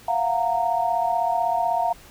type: tone cluster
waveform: sine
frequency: 686 / 722 / 925 Hz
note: F5 / F#5 / A#5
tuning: -31 / -43 / -14 cents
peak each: -24 dBFS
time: 0.08-1.93 s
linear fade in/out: 5 ms
effects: pink hiss -48 dBFS RMS until 2.1 s